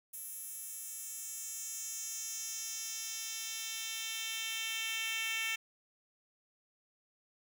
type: tone with high-pass filter sweep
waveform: 10% pulse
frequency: 447.3 Hz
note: A4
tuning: 28 cents sharp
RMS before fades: -40 dBFS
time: 0.13-5.56 s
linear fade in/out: 10 ms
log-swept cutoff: 11000 to 2500 Hz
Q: 2
effects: none